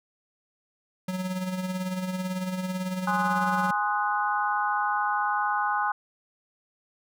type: tone with tremolo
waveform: square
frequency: 184.9 Hz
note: F#3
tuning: 1 cent flat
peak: -27 dBFS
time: 1.08-3.71 s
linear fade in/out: 5 ms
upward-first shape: sine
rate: 18 Hz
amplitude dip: 50%
type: chord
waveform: sine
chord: Ab dominant seventh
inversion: none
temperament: equal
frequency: 830.6 / 1046.5 / 1244.5 / 1480 Hz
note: Ab5 / C6 / Eb6 / Gb6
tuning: 0 / 0 / 0 / 0 cents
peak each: -27 / -30 / -30 / -30 dBFS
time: 3.07-5.92 s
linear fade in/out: 5 ms
effects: none